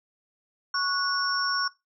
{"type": "tone cluster", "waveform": "sine", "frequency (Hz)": [1107, 1465, 5470], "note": ["C#6", "F#6", "F8"], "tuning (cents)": [-3, -18, -37], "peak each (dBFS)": -29, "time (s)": [0.74, 1.68], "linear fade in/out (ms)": 5, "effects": ["noise-tail reverb RT60 0.2 s tail -18 dB re dry"]}